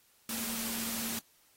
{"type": "tone in noise", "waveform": "sine", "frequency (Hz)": 228.1, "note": "A#3", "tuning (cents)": -37, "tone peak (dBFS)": -40, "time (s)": [0.29, 1.19], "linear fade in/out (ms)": 2, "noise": "white", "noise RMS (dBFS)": -37, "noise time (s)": [0.29, 1.19], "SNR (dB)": -6, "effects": ["white hiss -66 dBFS RMS until 1.56 s", "AAC 48 kbps"]}